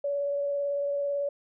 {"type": "tone with vibrato", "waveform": "sine", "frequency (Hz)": 568, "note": "C#5", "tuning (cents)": 42, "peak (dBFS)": -26, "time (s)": [0.04, 1.29], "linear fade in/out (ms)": 5, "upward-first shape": "sine", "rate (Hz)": 18, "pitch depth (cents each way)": 13, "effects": []}